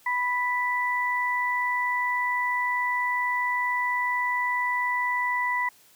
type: tone pair together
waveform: sine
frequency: 987.8 / 1975.6 Hz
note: B5 / B6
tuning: 0 / 0 cents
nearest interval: octave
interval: 1200 cents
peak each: -26 dBFS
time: 0.06-5.69 s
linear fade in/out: 5 ms
effects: white hiss -57 dBFS RMS until 5.95 s + high-pass 80 Hz 12 dB/octave